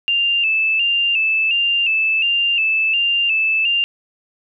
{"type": "tone with vibrato", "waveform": "sine", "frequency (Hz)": 2708, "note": "E7", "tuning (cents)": 46, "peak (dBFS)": -14, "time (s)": [0.08, 3.84], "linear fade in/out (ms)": 0, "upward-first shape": "square", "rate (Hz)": 1.4, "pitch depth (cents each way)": 53, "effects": []}